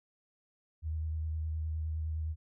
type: tone with vibrato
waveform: sine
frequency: 78.8 Hz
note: D#2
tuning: 23 cents sharp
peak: -32 dBFS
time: 0.82-2.36 s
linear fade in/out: 50 ms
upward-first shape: square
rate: 9.7 Hz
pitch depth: 16 cents each way
effects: none